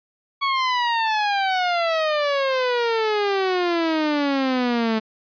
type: exponential sweep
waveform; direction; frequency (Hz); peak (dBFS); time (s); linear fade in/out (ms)
sawtooth; down; 1120 to 217.4; -15; 0.41-5; 20
effects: resampled to 11025 Hz